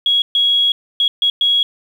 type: tone bursts at uneven times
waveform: sine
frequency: 3322 Hz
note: G#7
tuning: in tune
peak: -11 dBFS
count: 5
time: 0.06-0.22 / 0.35-0.72 / 1-1.08 / 1.22-1.3 / 1.41-1.63 s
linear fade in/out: 2 ms
effects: 7-bit